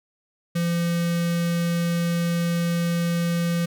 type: tone with notch filter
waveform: square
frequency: 170.8 Hz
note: F3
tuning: 38 cents flat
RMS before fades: -23 dBFS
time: 0.55-3.66 s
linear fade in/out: 10 ms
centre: 830 Hz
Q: 1.7
effects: none